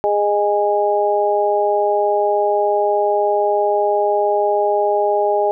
harmonic tone, 205.9 Hz, G#3, 15 cents flat, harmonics 2 / 3 / 4, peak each -18 / -18 / -18 dBFS, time 0.04-5.51 s, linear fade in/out 0 ms, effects none

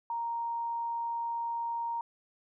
sine tone, 932.3 Hz, A#5, in tune, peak -31 dBFS, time 0.1-2.01 s, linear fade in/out 2 ms, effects none

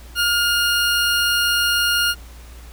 20% pulse tone, 1418 Hz, F6, 26 cents sharp, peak -11 dBFS, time 0.15-2.15 s, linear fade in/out 50 ms, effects added 59 Hz sine -37 dBFS peak until 2.72 s + pink hiss -46 dBFS RMS until 2.72 s

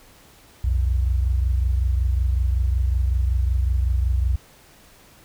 sine tone pair together, 62.63 / 88 Hz, B1 / F2, +25 / +14 cents, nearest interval tritone, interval 589 cents, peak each -18 / -25 dBFS, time 0.64-4.36 s, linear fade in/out 5 ms, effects pink hiss -51 dBFS RMS until 5.24 s

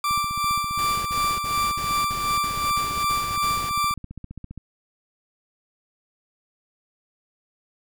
40% pulse tone with tremolo, 1174.7 Hz, D6, in tune, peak -19 dBFS, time 0.04-3.94 s, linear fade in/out 2 ms, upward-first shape sine, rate 2.7 Hz, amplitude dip 50%
click train, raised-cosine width 5 ms, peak -24 dBFS, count 68, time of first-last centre 0.11-4.577 s, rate 15 Hz
pink noise bursts, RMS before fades -36 dBFS, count 9, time 0.78-3.7 s, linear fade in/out 10 ms, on 280 ms, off 50 ms
effects none

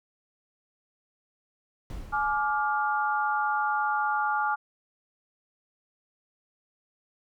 brown noise with exponential decay, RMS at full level -34 dBFS, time 1.9-3.01 s, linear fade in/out 1 ms, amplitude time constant 240 ms
sine chord, D diminished, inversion second, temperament just, 845.8 / 1174.7 / 1409.6 Hz, Ab5 / D6 / F6, +31 / 0 / +16 cents, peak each -27 / -30 / -29 dBFS, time 2.12-4.56 s, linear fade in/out 20 ms
effects none

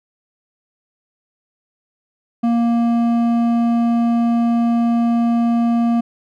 triangle tone with hard clipping, 234.2 Hz, A#3, 8 cents sharp, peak -15 dBFS, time 2.43-6.01 s, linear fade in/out 10 ms, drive 12 dB, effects none

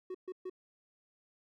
triangle tone bursts, 370 Hz, F#4, in tune, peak -36 dBFS, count 3, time 0.1-0.498 s, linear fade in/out 5 ms, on 46 ms, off 130 ms, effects none

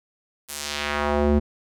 square tone with band-pass filter sweep, 73.3 Hz, D2, 3 cents flat, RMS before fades -23 dBFS, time 0.48-1.4 s, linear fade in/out 20 ms, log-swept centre 12000 to 230 Hz, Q 1, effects none

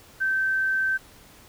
sine tone, 1550 Hz, G6, 20 cents flat, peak -21 dBFS, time 0.2-0.98 s, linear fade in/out 20 ms, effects pink hiss -51 dBFS RMS until 1.48 s

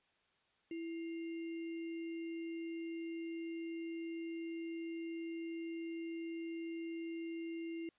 sine tone with sample-and-hold, 331.4 Hz, E4, 9 cents sharp, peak -40 dBFS, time 0.71-7.89 s, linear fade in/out 2 ms, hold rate 2450 Hz, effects white hiss -75 dBFS RMS until 7.98 s + resampled to 8000 Hz

